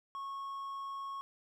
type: tone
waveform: triangle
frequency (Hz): 1098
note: C#6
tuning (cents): -17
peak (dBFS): -37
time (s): 0.15-1.21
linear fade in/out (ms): 0
effects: none